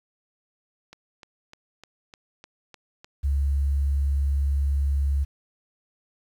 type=click train; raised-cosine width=0.2 ms; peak=-27 dBFS; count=8; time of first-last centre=0.93-3.045 s; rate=3.31 Hz
type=tone; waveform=sine; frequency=69.9 Hz; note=C#2; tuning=15 cents sharp; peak=-20 dBFS; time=3.23-5.25 s; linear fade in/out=20 ms
effects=9-bit